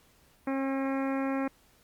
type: harmonic tone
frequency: 270 Hz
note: C#4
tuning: 45 cents flat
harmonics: 1 / 2 / 3 / 4 / 5 / 6 / 7 / 8 / 9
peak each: -29 / -35 / -39 / -41 / -43 / -45 / -46 / -47 / -48 dBFS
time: 0.47-1.48 s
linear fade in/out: 5 ms
effects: pink hiss -63 dBFS RMS until 1.83 s + Opus 48 kbps